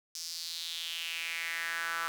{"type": "tone with high-pass filter sweep", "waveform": "sawtooth", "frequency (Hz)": 166.6, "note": "E3", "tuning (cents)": 19, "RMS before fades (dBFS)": -37, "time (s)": [0.15, 2.08], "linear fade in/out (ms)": 0, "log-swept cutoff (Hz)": [5500, 1300], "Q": 3.9, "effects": ["10-bit"]}